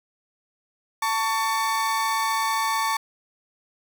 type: tone pair together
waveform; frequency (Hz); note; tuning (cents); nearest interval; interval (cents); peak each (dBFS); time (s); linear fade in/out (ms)
35% pulse; 891 / 1122.6; A5 / C#6; +22 / +22; major third; 400; -23 / -23; 1.02-2.97; 5
effects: none